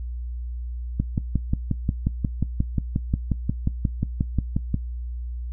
click train, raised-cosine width 5 ms, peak -9 dBFS, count 22, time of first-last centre 1-4.743 s, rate 5.61 Hz, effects noise-tail reverb RT60 0.1 s tail -18 dB re dry + added 60 Hz sine -28 dBFS peak until 5.52 s

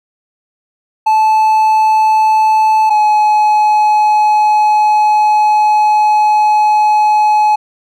triangle tone pair in turn, 870 / 848.7 Hz, A5 / G#5, -20 / +37 cents, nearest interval unison, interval 43 cents, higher first, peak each -5 dBFS, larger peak neither, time 1.06-2.9 / 2.9-7.56 s, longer second, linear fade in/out 10 ms, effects none

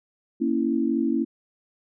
sine chord, A# diminished, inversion none, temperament equal, 233.1 / 277.2 / 329.6 Hz, A#3 / C#4 / E4, 0 / 0 / 0 cents, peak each -25 dBFS, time 0.4-1.25 s, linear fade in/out 20 ms, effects none

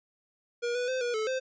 square tone with pitch steps, 477.1 / 492.2 / 516 / 482.1 / 435 / 520 Hz, A#4 / B4 / C5 / B4 / A4 / C5, +40 / -6 / -24 / -42 / -20 / -11 cents, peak -29 dBFS, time 0.62-1.4 s, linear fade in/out 20 ms, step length 130 ms, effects resampled to 16000 Hz

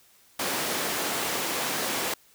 pink high-pass noise, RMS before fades -29 dBFS, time 0.39-2.14 s, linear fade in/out 5 ms, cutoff 290 Hz, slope 12 dB/octave, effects white hiss -59 dBFS RMS until 2.34 s

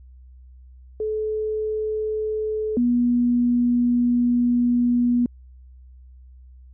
sine tone pair in turn, 431.7 / 242.3 Hz, A4 / B3, -33 / -33 cents, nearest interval minor seventh, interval 1000 cents, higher first, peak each -22 / -16 dBFS, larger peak second, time 1-2.77 / 2.77-5.26 s, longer second, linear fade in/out 2 ms, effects added 63 Hz sine -43 dBFS peak until 6.73 s

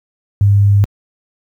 sine tone, 100.9 Hz, G#2, 49 cents flat, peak -6 dBFS, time 0.41-0.84 s, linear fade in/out 0 ms, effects high-pass 60 Hz 12 dB/octave + 8-bit

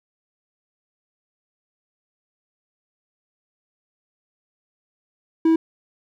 triangle tone, 324.6 Hz, E4, 27 cents flat, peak -11 dBFS, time 5.45-5.56 s, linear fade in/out 5 ms, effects none

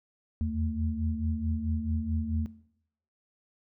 sine tone cluster, 80.6 / 85.2 / 223.8 Hz, E2 / F2 / A3, -38 / -42 / +30 cents, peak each -31 / -33 / -32 dBFS, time 0.41-2.46 s, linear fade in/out 0 ms, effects noise-tail reverb RT60 0.7 s tail -17 dB re dry

